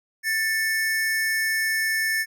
square tone pair together, 1774.9 / 2200 Hz, A6 / C#7, +15 / -14 cents, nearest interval major third, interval 371 cents, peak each -23 / -30 dBFS, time 0.23-2.26 s, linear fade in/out 50 ms, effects none

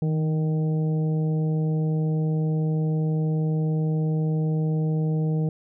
harmonic tone with a mistuned harmonic, 155.3 Hz, D#3, 3 cents flat, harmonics 1 / 2 / 3 / 4 / 5, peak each -21 / -34 / -33 / -43 / -44 dBFS, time 0.02-5.49 s, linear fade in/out 2 ms, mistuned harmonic 1, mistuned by +29 cents, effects none

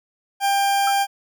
40% pulse tone, 795 Hz, G5, 24 cents sharp, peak -16 dBFS, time 0.4-1.07 s, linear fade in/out 50 ms
sine tone with exponential decay, 1332 Hz, E6, 18 cents sharp, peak -21 dBFS, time 0.87-0.96 s, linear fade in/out 5 ms, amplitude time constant 18 ms
effects none

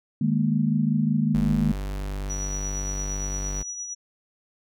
sine chord, D# suspended fourth, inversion none, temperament equal with one note detuned, 153.16 / 207.7 / 233.1 Hz, D#3 / G#3 / A#3, -27 / 0 / 0 cents, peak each -24 dBFS, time 0.21-1.72 s, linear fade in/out 5 ms
45% pulse tone, 49 Hz, G1, in tune, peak -28 dBFS, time 1.34-3.63 s, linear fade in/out 10 ms
sine tone with tremolo, 5850 Hz, F#8, 21 cents flat, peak -29 dBFS, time 2.29-3.95 s, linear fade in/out 20 ms, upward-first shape triangle, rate 8.7 Hz, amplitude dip 50%
effects none

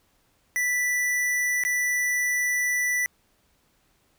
square tone with dropouts, 1974 Hz, B6, 1 cent flat, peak -23 dBFS, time 0.56-3.06 s, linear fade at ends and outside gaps 0 ms, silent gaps 1.637-1.65 s, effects pink hiss -66 dBFS RMS until 4.18 s

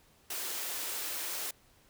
white high-pass noise, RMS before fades -37 dBFS, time 0.3-1.51 s, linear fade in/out 5 ms, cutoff 300 Hz, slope 24 dB/octave, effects pink hiss -64 dBFS RMS until 1.89 s

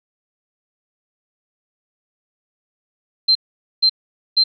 sine tone bursts, 4128 Hz, C8, 24 cents flat, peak -10 dBFS, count 3, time 3.28-4.439 s, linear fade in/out 10 ms, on 73 ms, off 470 ms, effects none

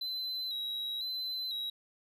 triangle tone with vibrato, 3951 Hz, B7, in tune, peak -33 dBFS, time 0.01-1.7 s, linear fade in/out 5 ms, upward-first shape square, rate 1 Hz, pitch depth 41 cents each way, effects none

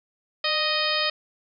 harmonic tone with a mistuned harmonic, 622.3 Hz, D#5, in tune, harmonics 1 / 2 / 3 / 4 / 5 / 6 / 7 / 8, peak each -30 / -30 / -30 / -30 / -30 / -30 / -30 / -30 dBFS, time 0.44-1.1 s, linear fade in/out 5 ms, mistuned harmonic 1, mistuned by -49 cents, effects none

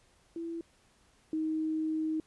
sine tone pair in turn, 333.4 / 314.7 Hz, E4 / D#4, +20 / +20 cents, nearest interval minor second, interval 100 cents, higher first, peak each -35 / -29 dBFS, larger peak second, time 0.36-0.61 / 1.33-2.2 s, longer second, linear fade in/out 2 ms, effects pink hiss -66 dBFS RMS until 2.26 s + resampled to 24000 Hz

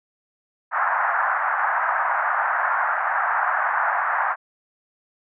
white band-pass noise, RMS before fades -22 dBFS, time 0.71-4.36 s, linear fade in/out 50 ms, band 700 to 1700 Hz, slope 48 dB/octave, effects none

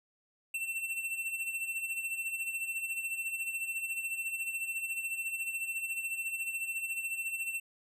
square tone with tremolo, 2696 Hz, E7, 38 cents sharp, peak -32 dBFS, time 0.54-7.6 s, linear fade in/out 5 ms, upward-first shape sine, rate 14 Hz, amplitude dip 60%, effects resampled to 32000 Hz

